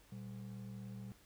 triangle ring-modulated tone, 156.6 Hz, D#3, 11 cents sharp, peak -40 dBFS, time 0.12-1.12 s, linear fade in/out 0 ms, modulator 38.3 Hz, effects added 50 Hz sine -70 dBFS peak until 1.25 s + pink hiss -66 dBFS RMS until 1.25 s

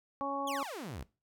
harmonic tone, 277.8 Hz, C#4, 4 cents sharp, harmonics 1 / 2 / 3 / 4, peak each -40 / -39 / -38 / -36 dBFS, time 0.21-0.63 s, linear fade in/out 0 ms
sawtooth exponential sweep, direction down, 3520 to 55.1 Hz, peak -36 dBFS, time 0.47-1.03 s, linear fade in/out 5 ms
effects noise-tail reverb RT60 0.3 s tail -20 dB re dry

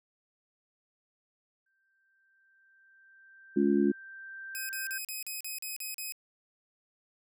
sine tone with exponential growth, 1568 Hz, G6, in tune, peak -34 dBFS, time 1.66-4.98 s, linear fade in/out 5 ms, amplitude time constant 720 ms
harmonic tone, 70.6 Hz, C#2, 32 cents sharp, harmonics 3 / 4 / 5, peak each -27 / -27 / -27 dBFS, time 3.56-3.92 s, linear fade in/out 10 ms
5% pulse tone bursts, 2529 Hz, D#7, 28 cents sharp, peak -27 dBFS, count 9, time 4.55-6.122 s, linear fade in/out 0 ms, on 140 ms, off 39 ms
effects none

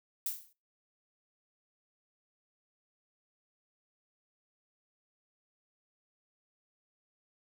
violet noise with exponential decay, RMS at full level -31 dBFS, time 0.26-0.53 s, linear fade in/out 2 ms, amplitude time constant 58 ms, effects noise-tail reverb RT60 0.3 s tail -22 dB re dry

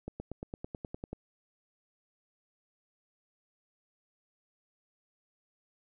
accelerating click train, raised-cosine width 2 ms, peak -25 dBFS, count 11, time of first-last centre 0.08-1.13 s, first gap 120 ms, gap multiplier 0.97, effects none

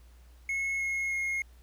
triangle tone with pitch steps, 2180 / 2164 / 2151 Hz, C#7 / C#7 / C7, -29 / -42 / +47 cents, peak -27 dBFS, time 0.49-1.42 s, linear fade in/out 2 ms, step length 310 ms, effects added 60 Hz sine -52 dBFS peak until 1.62 s + pink hiss -65 dBFS RMS until 1.62 s

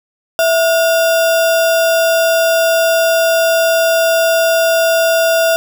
sine tone with sample-and-hold, 659.3 Hz, E5, in tune, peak -9 dBFS, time 0.39-5.56 s, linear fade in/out 0 ms, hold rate 2100 Hz, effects none

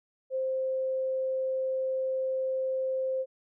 sine tone, 524 Hz, C5, 2 cents sharp, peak -27 dBFS, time 0.3-3.26 s, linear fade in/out 50 ms, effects none

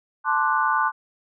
sine chord, D dominant seventh, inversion second, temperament equal, 880 / 1046.5 / 1174.7 / 1480 Hz, A5 / C6 / D6 / F#6, 0 / 0 / 0 / 0 cents, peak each -24 dBFS, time 0.24-0.92 s, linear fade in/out 50 ms, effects none

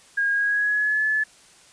sine tone with pitch glide, 1629 to 1725.9 Hz, G#6 to A6, -34 to -34 cents, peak -19 dBFS, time 0.17-1.24 s, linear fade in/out 10 ms, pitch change +100 cents, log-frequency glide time 0.32-1.04 s, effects white hiss -52 dBFS RMS until 1.72 s + resampled to 22050 Hz

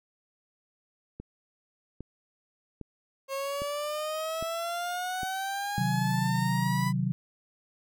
click train, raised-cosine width 3 ms, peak -26 dBFS, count 6, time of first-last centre 1.2-5.232 s, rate 1.24 Hz
30% pulse exponential sweep, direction up, 539 to 1000 Hz, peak -28 dBFS, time 3.28-6.93 s, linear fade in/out 50 ms
sine chord, C diminished, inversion none, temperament equal, 130.81 / 155.56 / 185 Hz, C3 / Eb3 / Gb3, 0 / 0 / 0 cents, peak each -29 / -32 / -29 dBFS, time 5.78-7.12 s, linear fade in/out 0 ms
effects none

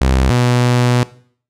sawtooth tone pair in turn, 65.41 / 122.84 Hz, C2 / B2, 0 / -9 cents, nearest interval major seventh, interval 1091 cents, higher second, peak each -7 dBFS, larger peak neither, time 0.01-0.3 / 0.3-1.03 s, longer second, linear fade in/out 0 ms, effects noise-tail reverb RT60 0.5 s tail -18 dB re dry + low-pass 9000 Hz 12 dB/octave

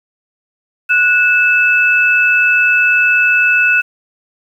sine tone pair together, 1471 / 2621 Hz, F#6 / E7, -11 / -11 cents, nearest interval minor seventh, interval 1000 cents, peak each -11 dBFS, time 0.89-3.82 s, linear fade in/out 20 ms, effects 7-bit

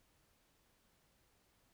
silence, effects pink hiss -74 dBFS RMS until 1.73 s

